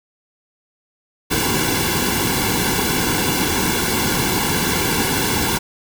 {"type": "noise with comb filter", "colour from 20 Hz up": "pink", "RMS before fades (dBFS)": -19, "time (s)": [1.3, 5.59], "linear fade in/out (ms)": 20, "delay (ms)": 1.6, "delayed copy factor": -0.85, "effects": []}